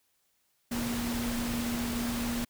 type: tone in noise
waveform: sine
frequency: 237.6 Hz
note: A#3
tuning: 33 cents sharp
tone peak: -31 dBFS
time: 0.71-2.45 s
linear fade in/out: 10 ms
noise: pink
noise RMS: -36 dBFS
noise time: 0.71-2.45 s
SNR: +2 dB
effects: white hiss -73 dBFS RMS until 2.49 s